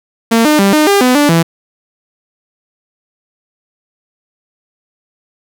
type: tone with pitch steps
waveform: sawtooth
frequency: 228.3 / 302.9 / 197.6 / 305 / 400.6 / 251.6 / 291.9 / 166.2 Hz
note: A#3 / D#4 / G3 / D#4 / G4 / B3 / D4 / E3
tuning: -36 / -46 / +14 / -34 / +38 / +32 / -10 / +15 cents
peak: -3 dBFS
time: 0.31-1.43 s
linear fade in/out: 10 ms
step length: 140 ms
effects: none